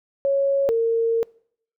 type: tone pair in turn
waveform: sine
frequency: 553 / 457.7 Hz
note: C#5 / A#4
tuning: -4 / -32 cents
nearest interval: minor third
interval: 328 cents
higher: first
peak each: -17 dBFS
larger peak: neither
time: 0.25-0.69 / 0.69-1.23 s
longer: second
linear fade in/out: 0 ms
effects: noise-tail reverb RT60 0.6 s tail -24 dB re dry